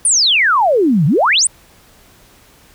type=exponential two-way sweep; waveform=sine; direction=down then up; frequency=9830 to 134.5 to 9830 Hz; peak=-9 dBFS; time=0.05-1.47 s; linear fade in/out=2 ms; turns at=1.06 s; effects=pink hiss -47 dBFS RMS until 2.74 s